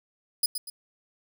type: tone with echo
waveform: 15% pulse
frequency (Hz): 4978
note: D#8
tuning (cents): 0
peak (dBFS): -14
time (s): 0.43-0.46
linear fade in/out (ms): 5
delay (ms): 120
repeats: 2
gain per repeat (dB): -8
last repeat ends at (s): 0.7
effects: none